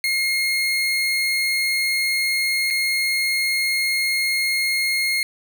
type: tone with dropouts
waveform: 30% pulse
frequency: 2145 Hz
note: C7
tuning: 42 cents sharp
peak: -16 dBFS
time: 0.04-5.23 s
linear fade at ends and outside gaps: 1 ms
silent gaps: 2.703-2.707 s
effects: none